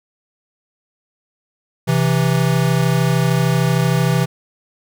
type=tone pair together; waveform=square; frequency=131.64 / 164.81 Hz; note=C3 / E3; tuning=+11 / 0 cents; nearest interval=major third; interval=389 cents; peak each=-17 dBFS; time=1.87-4.26 s; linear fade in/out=20 ms; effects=none